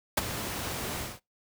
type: noise with ADSR envelope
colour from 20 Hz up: pink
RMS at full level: -22 dBFS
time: 0.17-1.2 s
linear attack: 8 ms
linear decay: 20 ms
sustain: -12 dB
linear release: 200 ms
effects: noise-tail reverb RT60 0.2 s tail -24 dB re dry + high-pass 60 Hz 12 dB/octave